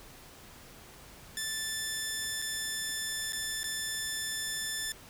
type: tone with dropouts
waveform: 10% pulse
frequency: 1760 Hz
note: A6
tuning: in tune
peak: -24 dBFS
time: 1.37-4.92 s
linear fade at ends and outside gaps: 1 ms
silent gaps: 2.418-2.422 / 3.323-3.331 / 3.632-3.641 s
effects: pink hiss -52 dBFS RMS until 5.09 s